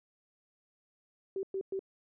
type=tone bursts; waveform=sine; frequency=385.9 Hz; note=G4; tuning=27 cents flat; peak=-32 dBFS; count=3; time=1.36-1.793 s; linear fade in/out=2 ms; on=71 ms; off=110 ms; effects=none